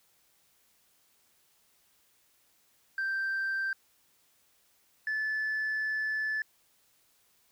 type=tone pair in turn; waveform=sine; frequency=1568 / 1738.3 Hz; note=G6 / A6; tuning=0 / -21 cents; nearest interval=major second; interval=179 cents; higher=second; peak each=-27 dBFS; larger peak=neither; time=2.98-3.73 / 5.07-6.42 s; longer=second; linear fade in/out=2 ms; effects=tanh soft clip ceiling -27 dBFS + white hiss -68 dBFS RMS until 7.51 s